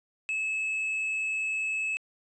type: tone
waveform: triangle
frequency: 2595 Hz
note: E7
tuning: 28 cents flat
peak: -26 dBFS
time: 0.29-1.97 s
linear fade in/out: 0 ms
effects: resampled to 22050 Hz